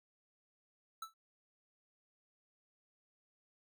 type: tone with exponential decay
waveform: square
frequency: 1318.5 Hz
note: E6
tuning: in tune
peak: -39 dBFS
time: 1.02-1.14 s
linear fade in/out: 5 ms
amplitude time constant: 24 ms
effects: none